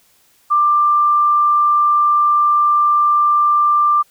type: tone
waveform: sine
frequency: 1185 Hz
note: D6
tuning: 15 cents sharp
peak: -10 dBFS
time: 0.5-4.03 s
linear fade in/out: 20 ms
effects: white hiss -55 dBFS RMS until 4.1 s